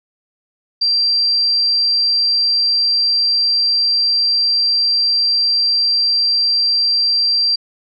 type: tone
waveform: sine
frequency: 4717 Hz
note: D8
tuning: 7 cents sharp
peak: -12 dBFS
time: 0.81-7.56 s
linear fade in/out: 10 ms
effects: none